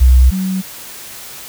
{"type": "tone pair in turn", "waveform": "sine", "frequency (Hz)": [63.5, 188.1], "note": ["B1", "F#3"], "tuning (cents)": [49, 29], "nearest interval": "octave + perfect fifth", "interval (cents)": 1880, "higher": "second", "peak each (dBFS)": [-4, -15], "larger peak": "first", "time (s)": [[0, 0.31], [0.31, 0.62]], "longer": "neither", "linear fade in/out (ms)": 20, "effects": ["white hiss -32 dBFS RMS until 1.48 s"]}